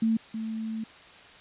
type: tone pair in turn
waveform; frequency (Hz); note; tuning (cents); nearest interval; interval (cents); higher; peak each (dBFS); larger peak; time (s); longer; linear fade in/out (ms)
sine; 224 / 221.7; A3 / A3; +31 / +13; unison; 18; first; -21 / -30; first; 0.02-0.17 / 0.34-0.84; second; 5
effects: white hiss -50 dBFS RMS until 1.4 s + resampled to 8000 Hz